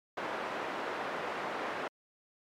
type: band-pass noise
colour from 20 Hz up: pink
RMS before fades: -37 dBFS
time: 0.17-1.88 s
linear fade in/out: 5 ms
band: 450 to 1700 Hz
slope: 12 dB/octave
effects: MP3 96 kbps